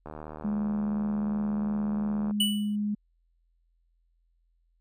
click train, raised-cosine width 1 ms, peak -26 dBFS, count 174, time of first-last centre 0.06-2.31 s, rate 76.9 Hz
sine tone, 207.9 Hz, G#3, 2 cents sharp, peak -26 dBFS, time 0.44-2.95 s, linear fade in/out 10 ms
square tone with exponential decay, 2960 Hz, F#7, in tune, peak -21 dBFS, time 2.4-2.76 s, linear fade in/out 5 ms, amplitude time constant 77 ms
effects added 42 Hz sine -66 dBFS peak until 4.8 s

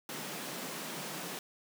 pink high-pass noise, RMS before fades -41 dBFS, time 0.09-1.39 s, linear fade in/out 2 ms, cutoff 140 Hz, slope 96 dB/octave, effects none

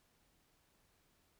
silence, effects pink hiss -74 dBFS RMS until 1.39 s

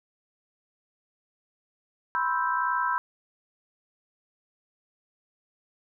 sine chord, C major seventh, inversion third, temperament equal with one note detuned, 987.8 / 1049.5 / 1318.5 / 1568 Hz, B5 / C6 / E6 / G6, 0 / +5 / 0 / 0 cents, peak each -27 / -32 / -30 / -30 dBFS, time 2.15-2.98 s, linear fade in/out 0 ms, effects none

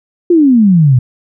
sine exponential sweep, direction down, 360.5 to 119.6 Hz, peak -4 dBFS, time 0.3-0.99 s, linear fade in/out 5 ms, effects none

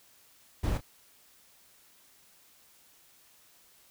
brown noise with echo, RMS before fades -29 dBFS, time 0.63-0.78 s, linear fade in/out 10 ms, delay 30 ms, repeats 1, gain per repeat -11 dB, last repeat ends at 0.81 s, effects white hiss -61 dBFS RMS until 3.9 s

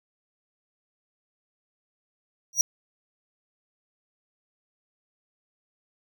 square tone with exponential growth, 5780 Hz, F#8, 41 cents flat, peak -13 dBFS, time 2.53-2.61 s, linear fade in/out 1 ms, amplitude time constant 17 ms, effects none

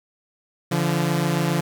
sawtooth tone pair together, 144.31 / 171.5 Hz, D3 / F3, -30 / -31 cents, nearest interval minor third, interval 299 cents, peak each -19 / -18 dBFS, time 0.71-1.61 s, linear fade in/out 10 ms, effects 9-bit

